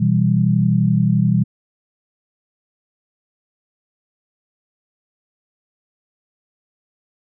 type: chord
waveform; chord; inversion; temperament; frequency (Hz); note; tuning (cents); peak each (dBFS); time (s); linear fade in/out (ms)
sine; E minor; second; equal with one note detuned; 123.47 / 164.24 / 196; B2 / E3 / G3; 0 / -6 / 0; -17; 0-1.44; 10
effects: none